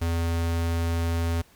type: tone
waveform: square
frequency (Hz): 83.8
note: E2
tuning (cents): +29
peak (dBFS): -24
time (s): 0.01-1.42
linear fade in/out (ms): 10
effects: pink hiss -57 dBFS RMS until 1.55 s